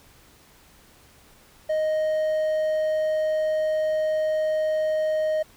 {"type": "tone", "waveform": "triangle", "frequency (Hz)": 622.3, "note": "D#5", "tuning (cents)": 0, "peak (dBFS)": -19, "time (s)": [1.69, 5.43], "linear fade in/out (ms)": 10, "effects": ["pink hiss -54 dBFS RMS until 5.56 s"]}